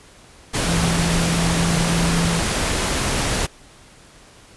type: tone in noise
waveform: sine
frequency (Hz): 168.6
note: E3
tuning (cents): +39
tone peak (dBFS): -19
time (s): 0.66-2.41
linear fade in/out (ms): 20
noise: pink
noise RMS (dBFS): -21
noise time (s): 0.53-3.47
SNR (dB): -1
effects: pink hiss -47 dBFS RMS until 4.56 s + resampled to 24000 Hz